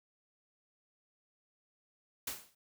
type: noise with exponential decay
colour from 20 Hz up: white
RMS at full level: -35 dBFS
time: 2.27-2.55 s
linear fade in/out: 5 ms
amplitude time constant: 60 ms
effects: none